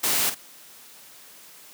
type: noise with echo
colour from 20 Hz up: white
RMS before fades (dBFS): -23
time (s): 0.03-0.3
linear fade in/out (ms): 10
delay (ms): 48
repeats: 1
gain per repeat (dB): -10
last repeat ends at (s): 0.348
effects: white hiss -48 dBFS RMS until 1.73 s + high-pass 150 Hz 12 dB/octave

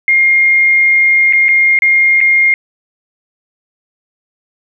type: tone with dropouts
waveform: sine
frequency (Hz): 2126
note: C7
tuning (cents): +27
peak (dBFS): -6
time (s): 0.08-2.54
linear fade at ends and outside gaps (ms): 1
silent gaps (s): 1.326-1.333 / 1.484-1.489 / 1.789-1.821 / 2.205-2.212
effects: none

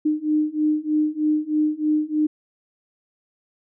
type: beating tone pair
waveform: sine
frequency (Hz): 303.3 / 306.5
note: D#4 / D#4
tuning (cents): -44 / -26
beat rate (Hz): 3.2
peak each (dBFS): -22 / -21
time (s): 0.05-2.27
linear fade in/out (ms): 10
effects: none

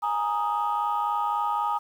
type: chord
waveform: sine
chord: Ab suspended second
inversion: none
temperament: just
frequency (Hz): 830.6 / 934.4 / 1245.9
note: Ab5 / Bb5 / Eb6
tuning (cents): 0 / +4 / +2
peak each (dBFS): -27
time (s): 0.02-1.79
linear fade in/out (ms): 20
effects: tanh soft clip ceiling -17 dBFS + 9-bit

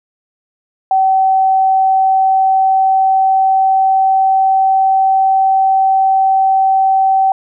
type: tone with pitch glide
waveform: sine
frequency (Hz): 765 to 769.4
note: G5 to G5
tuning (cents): -42 to -33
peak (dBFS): -8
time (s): 0.91-7.32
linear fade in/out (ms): 2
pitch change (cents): +9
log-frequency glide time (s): 1.31-5.41
effects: none

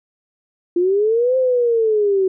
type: linear two-way sweep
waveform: sine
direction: up then down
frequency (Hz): 341.7 to 523.3 to 372.1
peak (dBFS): -13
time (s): 0.76-2.28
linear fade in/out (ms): 5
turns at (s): 1.37
effects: none

